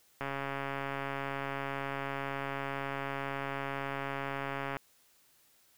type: click train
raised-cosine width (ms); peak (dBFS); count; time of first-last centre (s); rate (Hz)
0.5; -21; 630; 0.21-4.768; 138
effects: white hiss -66 dBFS RMS until 5.77 s